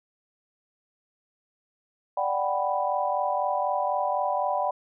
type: chord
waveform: sine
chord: G major seventh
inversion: second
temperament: equal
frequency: 587.3 / 740 / 784 / 987.8 Hz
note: D5 / F#5 / G5 / B5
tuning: 0 / 0 / 0 / 0 cents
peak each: -29 dBFS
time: 2.17-4.71 s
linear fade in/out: 5 ms
effects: none